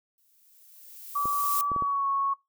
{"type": "noise with exponential growth", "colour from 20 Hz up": "violet", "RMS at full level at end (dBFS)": -28, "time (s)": [0.18, 1.61], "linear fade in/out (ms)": 1, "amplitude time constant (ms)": 310}
{"type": "tone with pitch glide", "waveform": "sine", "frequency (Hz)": [1151, 1104.1], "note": ["D6", "C#6"], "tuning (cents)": [-35, -7], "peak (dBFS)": -24, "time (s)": [1.15, 2.34], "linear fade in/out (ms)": 10, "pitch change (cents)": -72, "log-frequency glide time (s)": [1.69, 2.07]}
{"type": "clicks", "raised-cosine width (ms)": 2, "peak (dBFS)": -23, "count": 4, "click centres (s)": [1.256, 1.717, 1.763, 1.823]}
{"effects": ["noise-tail reverb RT60 0.2 s tail -21 dB re dry"]}